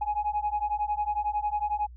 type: beating tone pair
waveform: sine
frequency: 830.6 / 841.6 Hz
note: G#5 / G#5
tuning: 0 / +23 cents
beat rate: 11 Hz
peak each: -28 dBFS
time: 0.01-1.87 s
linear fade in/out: 10 ms
effects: tanh soft clip ceiling -20 dBFS + added 60 Hz sine -43 dBFS peak until 1.96 s